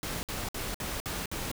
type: noise bursts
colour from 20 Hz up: pink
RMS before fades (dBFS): -35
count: 6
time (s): 0.03-1.515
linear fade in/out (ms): 0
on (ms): 200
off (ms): 57
effects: none